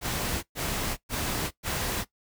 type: noise bursts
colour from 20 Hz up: pink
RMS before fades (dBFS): -30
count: 4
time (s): 0.01-2.05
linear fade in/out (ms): 50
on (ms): 420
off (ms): 120
effects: noise-tail reverb RT60 0.1 s tail -17 dB re dry